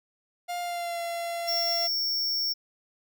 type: tone with pitch glide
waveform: 45% pulse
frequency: 704 to 682.8 Hz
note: F5 to F5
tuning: +14 to -39 cents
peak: -30 dBFS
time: 0.48-1.88 s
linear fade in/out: 20 ms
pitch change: -53 cents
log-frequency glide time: 0.6-1 s
type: tone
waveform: square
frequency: 5470 Hz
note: F8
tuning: 37 cents flat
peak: -26 dBFS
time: 1.47-2.54 s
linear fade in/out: 20 ms
effects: none